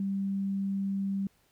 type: tone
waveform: sine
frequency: 196 Hz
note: G3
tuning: in tune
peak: -28 dBFS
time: 0-1.27 s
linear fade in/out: 2 ms
effects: pink hiss -68 dBFS RMS until 1.51 s